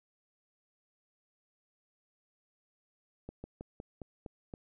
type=slowing click train; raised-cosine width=2 ms; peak=-29 dBFS; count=7; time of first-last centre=3.29-4.538 s; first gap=150 ms; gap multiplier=1.13; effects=none